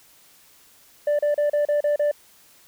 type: tone bursts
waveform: sine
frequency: 588 Hz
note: D5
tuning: 2 cents sharp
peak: -15 dBFS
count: 7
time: 1.07-2.114 s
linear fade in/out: 5 ms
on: 120 ms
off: 34 ms
effects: tanh soft clip ceiling -17 dBFS + white hiss -54 dBFS RMS until 2.67 s